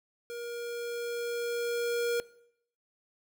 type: tone with level ramp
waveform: square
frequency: 473.9 Hz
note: A#4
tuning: 28 cents sharp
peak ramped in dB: -38 to -28 dBFS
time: 0.3-2.2 s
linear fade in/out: 0 ms
effects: noise-tail reverb RT60 0.7 s tail -20 dB re dry